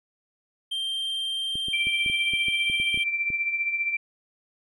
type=tone; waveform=triangle; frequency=3161 Hz; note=G7; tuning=14 cents sharp; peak=-25 dBFS; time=0.71-3.04 s; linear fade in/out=10 ms
type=clicks; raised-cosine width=3 ms; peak=-26 dBFS; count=12; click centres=1.555 / 1.684 / 1.87 / 2.062 / 2.099 / 2.336 / 2.484 / 2.699 / 2.8 / 2.944 / 2.975 / 3.303 s
type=tone with tremolo; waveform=sine; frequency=2349 Hz; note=D7; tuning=in tune; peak=-21 dBFS; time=1.73-3.97 s; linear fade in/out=5 ms; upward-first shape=triangle; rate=15 Hz; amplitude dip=65%
effects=none